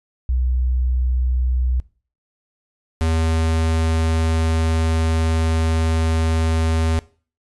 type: tone pair in turn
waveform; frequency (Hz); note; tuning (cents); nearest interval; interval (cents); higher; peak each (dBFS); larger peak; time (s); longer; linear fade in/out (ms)
sine / square; 62.6 / 80.92; B1 / E2; +24 / -32; major third; 444; second; -16 / -17; first; 0.29-1.8 / 3.01-6.99; second; 0
effects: noise-tail reverb RT60 0.4 s tail -20 dB re dry + resampled to 24000 Hz